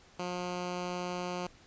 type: tone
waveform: 10% pulse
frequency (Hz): 178.8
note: F3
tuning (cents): +41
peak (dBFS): -26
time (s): 0.19-1.47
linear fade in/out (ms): 5
effects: pink hiss -59 dBFS RMS until 1.66 s + resampled to 16000 Hz